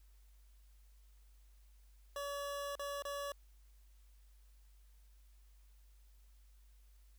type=tone with dropouts; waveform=25% pulse; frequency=568 Hz; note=C#5; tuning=42 cents sharp; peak=-36 dBFS; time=2.16-3.32 s; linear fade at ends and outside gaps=2 ms; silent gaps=2.754-2.794 / 3.023-3.051 s; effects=added 50 Hz sine -60 dBFS peak until 7.18 s + white hiss -75 dBFS RMS until 7.18 s